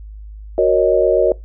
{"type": "chord", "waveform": "sine", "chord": "D# minor seventh", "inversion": "first", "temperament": "equal", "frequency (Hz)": [370, 466.2, 554.4, 622.3], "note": ["F#4", "A#4", "C#5", "D#5"], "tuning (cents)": [0, 0, 0, 0], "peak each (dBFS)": -16, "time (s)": [0.58, 1.32], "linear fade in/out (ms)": 2, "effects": ["noise-tail reverb RT60 0.2 s tail -22 dB re dry", "added 52 Hz sine -31 dBFS peak until 1.44 s"]}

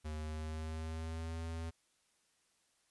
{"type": "tone with pitch glide", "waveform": "square", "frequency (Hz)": [77, 82.05], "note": ["D#2", "E2"], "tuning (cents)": [-17, -8], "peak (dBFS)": -40, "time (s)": [0.04, 1.71], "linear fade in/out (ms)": 20, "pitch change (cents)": 109, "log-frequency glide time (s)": [0.15, 1.37], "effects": ["white hiss -75 dBFS RMS until 2.9 s", "resampled to 24000 Hz"]}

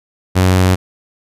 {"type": "tone", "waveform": "sawtooth", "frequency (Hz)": 92.5, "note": "F#2", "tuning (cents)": 0, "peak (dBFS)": -5, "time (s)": [0.35, 0.76], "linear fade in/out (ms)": 20, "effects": ["resampled to 32000 Hz"]}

